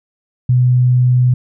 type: tone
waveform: sine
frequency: 125.1 Hz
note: B2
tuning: 23 cents sharp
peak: -8 dBFS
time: 0.49-1.34 s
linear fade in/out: 5 ms
effects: none